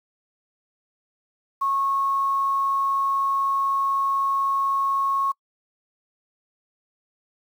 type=tone with quantisation; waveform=sine; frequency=1096 Hz; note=C#6; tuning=20 cents flat; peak=-20 dBFS; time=1.61-5.32 s; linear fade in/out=10 ms; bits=8; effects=noise-tail reverb RT60 0.1 s tail -26 dB re dry